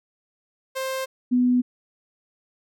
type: tone pair in turn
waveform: sawtooth / sine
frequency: 527 / 248.1 Hz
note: C5 / B3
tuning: +12 / +8 cents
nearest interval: octave + minor second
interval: 1304 cents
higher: first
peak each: -22 / -16 dBFS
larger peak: second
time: 0.75-1.06 / 1.31-1.62 s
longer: neither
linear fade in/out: 20 ms
effects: none